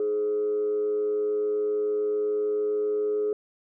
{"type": "tone with frequency modulation", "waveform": "sine", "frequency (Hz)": 421.1, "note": "G#4", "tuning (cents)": 24, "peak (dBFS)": -22, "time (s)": [0, 3.33], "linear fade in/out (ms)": 2, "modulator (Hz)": 107, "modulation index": 0.25, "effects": ["tanh soft clip ceiling -19 dBFS"]}